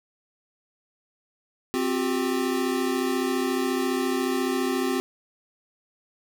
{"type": "chord", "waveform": "square", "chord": "C suspended fourth", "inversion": "none", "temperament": "equal with one note detuned", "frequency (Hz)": [261.6, 357.6, 392], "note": ["C4", "F4", "G4"], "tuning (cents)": [0, 41, 0], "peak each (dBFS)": [-27, -29, -30], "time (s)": [1.74, 5], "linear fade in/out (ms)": 0, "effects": []}